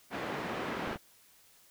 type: band-pass noise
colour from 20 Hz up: pink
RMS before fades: -37 dBFS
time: 0.1-0.98 s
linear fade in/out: 50 ms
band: 210 to 2100 Hz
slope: 12 dB/octave
type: clicks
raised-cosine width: 3 ms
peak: -31 dBFS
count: 3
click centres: 0.876 / 0.912 / 0.959 s
effects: white hiss -62 dBFS RMS until 1.7 s